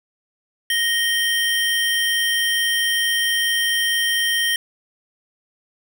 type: tone pair together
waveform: square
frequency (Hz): 1864.7 / 3136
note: A#6 / G7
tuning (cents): 0 / 0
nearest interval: major sixth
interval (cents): 900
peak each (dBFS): -21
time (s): 0.7-4.56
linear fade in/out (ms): 2
effects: none